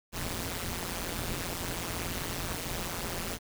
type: noise with amplitude modulation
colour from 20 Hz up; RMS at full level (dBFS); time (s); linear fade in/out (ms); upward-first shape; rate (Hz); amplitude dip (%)
pink; -31; 0.12-3.39; 50; sine; 174; 100
effects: none